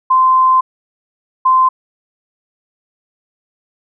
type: tone bursts at uneven times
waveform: sine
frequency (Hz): 1037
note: C6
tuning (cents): -16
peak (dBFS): -7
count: 2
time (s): 0.1-0.61 / 1.45-1.69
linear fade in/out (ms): 10
effects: none